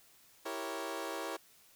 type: chord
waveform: 20% pulse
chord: E diminished seventh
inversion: none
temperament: equal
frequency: 329.6 / 392 / 466.2 / 554.4 Hz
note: E4 / G4 / Bb4 / Db5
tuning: 0 / 0 / 0 / 0 cents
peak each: -38 / -39 / -39 / -38 dBFS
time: 0.45-1.37 s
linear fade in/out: 10 ms
effects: white hiss -63 dBFS RMS until 1.75 s